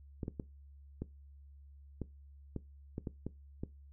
clicks, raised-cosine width 3 ms, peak -25 dBFS, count 10, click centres 0.232 / 0.281 / 0.398 / 1.02 / 2.017 / 2.563 / 2.981 / 3.072 / 3.266 / 3.635 s, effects noise-tail reverb RT60 0.2 s tail -19 dB re dry + added 70 Hz sine -53 dBFS peak until 3.92 s

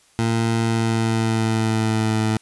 20% pulse tone with pitch glide, 114.2 to 109.67 Hz, A#2 to A2, -35 to -5 cents, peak -13 dBFS, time 0.19-2.37 s, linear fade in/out 0 ms, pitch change -70 cents, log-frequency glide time 0.6-2.19 s, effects white hiss -56 dBFS RMS until 2.41 s + resampled to 24000 Hz

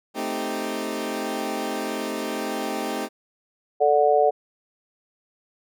20% pulse chord, A half-diminished seventh, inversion none, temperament equal, 220 / 261.6 / 311.1 / 392 Hz, A3 / C4 / Eb4 / G4, 0 / 0 / 0 / 0 cents, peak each -27 dBFS, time 0.14-3.09 s, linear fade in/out 50 ms
harmonic tone, 146.83 Hz, D3, in tune, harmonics 3 / 4 / 5, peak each -20 / -20 / -19 dBFS, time 3.8-4.31 s, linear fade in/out 20 ms
effects none

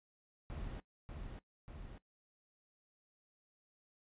brown noise with echo, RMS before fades -44 dBFS, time 0.5-0.8 s, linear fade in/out 0 ms, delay 590 ms, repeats 2, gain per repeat -3 dB, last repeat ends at 1.98 s, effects noise-tail reverb RT60 0.1 s tail -19 dB re dry + resampled to 8000 Hz

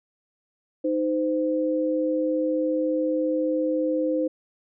sine tone pair together, 311.1 / 514.4 Hz, D#4 / C5, 0 / -30 cents, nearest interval major sixth, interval 870 cents, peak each -24 dBFS, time 0.84-4.28 s, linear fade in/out 10 ms, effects none

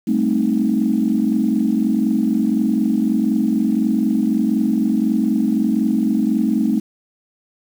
sine chord, A half-diminished seventh, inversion third, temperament equal, 196 / 220 / 261.6 / 311.1 Hz, G3 / A3 / C4 / Eb4, 0 / 0 / 0 / 0 cents, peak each -23 / -17 / -20 / -21 dBFS, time 0.07-6.8 s, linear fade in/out 10 ms, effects tanh soft clip ceiling -5 dBFS + 7-bit

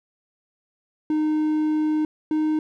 triangle tone pair in turn, 307.6 / 309.2 Hz, D#4 / D#4, -20 / -11 cents, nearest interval unison, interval 9 cents, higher second, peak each -17 dBFS, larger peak neither, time 1.1-2.05 / 2.31-2.59 s, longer first, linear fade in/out 2 ms, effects none

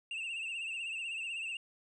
triangle tone with vibrato, 2696 Hz, E7, 38 cents sharp, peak -35 dBFS, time 0.11-1.57 s, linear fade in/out 2 ms, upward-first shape triangle, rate 16 Hz, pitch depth 95 cents each way, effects resampled to 22050 Hz

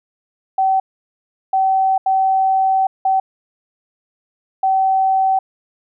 sine tone bursts at uneven times, 766 Hz, G5, 40 cents flat, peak -12 dBFS, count 5, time 0.58-0.8 / 1.53-1.98 / 2.06-2.87 / 3.05-3.2 / 4.63-5.39 s, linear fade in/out 5 ms, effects none

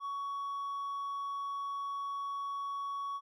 sine tone with hard clipping, 1120 Hz, C#6, 18 cents sharp, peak -36 dBFS, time 0-3.21 s, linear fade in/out 50 ms, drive 2 dB, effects none

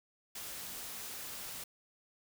white noise, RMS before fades -44 dBFS, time 0.35-1.64 s, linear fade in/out 5 ms, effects none

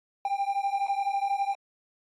triangle beating tone pair, 789 / 801 Hz, G5 / G5, +11 / +37 cents, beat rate 12 Hz, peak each -27 dBFS, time 0.25-1.55 s, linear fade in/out 2 ms, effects AAC 32 kbps

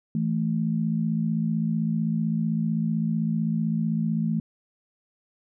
sine tone pair together, 164.3 / 220 Hz, E3 / A3, -5 / 0 cents, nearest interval perfect fourth, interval 505 cents, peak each -25 dBFS, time 0.15-4.4 s, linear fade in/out 2 ms, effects none

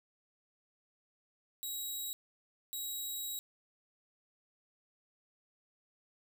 10% pulse tone bursts at uneven times, 3843 Hz, B7, 48 cents flat, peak -30 dBFS, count 2, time 1.63-2.13 / 2.73-3.39 s, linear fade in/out 0 ms, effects none

